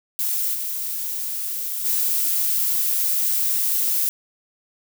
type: noise with level steps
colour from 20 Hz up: violet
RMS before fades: -23 / -27 / -21 dBFS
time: 0.19-4.09 s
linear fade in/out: 0 ms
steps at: 0.53 / 1.84 s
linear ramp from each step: 20 ms
effects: none